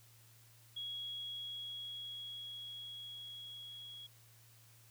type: tone with level ramp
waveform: sine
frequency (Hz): 3322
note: G#7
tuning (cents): 0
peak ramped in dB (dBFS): -40 to -48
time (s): 0.76-4.07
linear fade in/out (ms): 10
effects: added 114 Hz sine -63 dBFS peak until 4.9 s + white hiss -65 dBFS RMS until 4.9 s